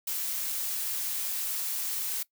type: noise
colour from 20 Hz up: blue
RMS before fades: -32 dBFS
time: 0.07-2.23 s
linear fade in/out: 5 ms
effects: noise-tail reverb RT60 0.1 s tail -20 dB re dry